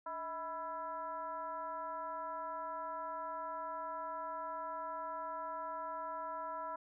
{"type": "tone with frequency modulation", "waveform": "sine", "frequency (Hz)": 987.8, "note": "B5", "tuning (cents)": 0, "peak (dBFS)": -39, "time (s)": [0.06, 6.76], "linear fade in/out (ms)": 5, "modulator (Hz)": 347, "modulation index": 1, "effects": []}